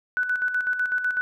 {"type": "tone with tremolo", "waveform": "sine", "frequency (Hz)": 1490, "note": "F#6", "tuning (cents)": 12, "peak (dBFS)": -20, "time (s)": [0.17, 1.21], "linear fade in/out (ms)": 0, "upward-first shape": "square", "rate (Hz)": 8, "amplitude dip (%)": 55, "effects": []}